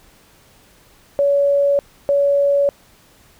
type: tone pair in turn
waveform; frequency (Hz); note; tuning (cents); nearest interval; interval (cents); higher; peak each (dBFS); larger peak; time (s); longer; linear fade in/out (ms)
sine; 565 / 565; C#5 / C#5; +33 / +33; unison; 0; neither; -12; neither; 1.19-1.79 / 2.09-2.69; neither; 0
effects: pink hiss -51 dBFS RMS until 3.39 s